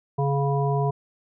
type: harmonic tone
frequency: 140 Hz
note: C#3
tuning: 18 cents sharp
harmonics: 1 / 3 / 5 / 7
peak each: -22 / -27 / -29 / -30 dBFS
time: 0.18-0.91 s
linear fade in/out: 10 ms
effects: none